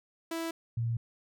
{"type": "tone pair in turn", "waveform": ["sawtooth", "sine"], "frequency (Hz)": [329.6, 116.06], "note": ["E4", "A#2"], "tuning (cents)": [0, -7], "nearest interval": "octave + tritone", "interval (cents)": 1807, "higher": "first", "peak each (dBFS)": [-29, -28], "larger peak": "second", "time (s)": [[0.31, 0.51], [0.77, 0.97]], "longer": "neither", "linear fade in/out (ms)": 5, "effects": []}